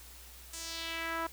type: tone with band-pass filter sweep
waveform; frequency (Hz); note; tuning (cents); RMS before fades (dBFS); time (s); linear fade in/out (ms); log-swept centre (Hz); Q
sawtooth; 329.6; E4; 0; -38; 0.53-1.27; 5; 8100 to 1100; 1.8
effects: added 60 Hz sine -53 dBFS peak until 1.32 s + white hiss -53 dBFS RMS until 1.32 s